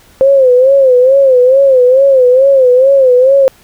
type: tone with vibrato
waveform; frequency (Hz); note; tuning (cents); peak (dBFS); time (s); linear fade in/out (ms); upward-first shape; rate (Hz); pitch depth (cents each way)
sine; 523.3; C5; 0; -3; 0.21-3.48; 0; sine; 2.3; 100
effects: pink hiss -44 dBFS RMS until 3.63 s